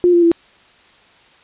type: tone with pitch steps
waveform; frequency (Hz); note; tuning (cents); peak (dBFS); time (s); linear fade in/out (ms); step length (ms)
sine; 354.3 / 345.4 / 336.7; F4 / F4 / E4; +25 / -19 / +37; -8; 0.04-0.316; 0; 92
effects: white hiss -49 dBFS RMS until 1.43 s + resampled to 8000 Hz